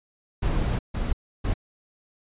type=noise bursts at uneven times; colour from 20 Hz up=brown; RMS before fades=-24 dBFS; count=3; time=0.42-0.79 / 0.94-1.13 / 1.44-1.54 s; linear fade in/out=10 ms; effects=resampled to 8000 Hz